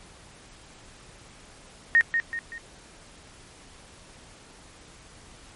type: tone with echo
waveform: sine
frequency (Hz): 1852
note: A#6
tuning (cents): -12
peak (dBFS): -14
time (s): 1.95-2.01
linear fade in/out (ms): 0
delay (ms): 190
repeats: 3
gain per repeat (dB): -7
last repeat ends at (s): 2.58
effects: pink hiss -50 dBFS RMS until 5.55 s + MP3 48 kbps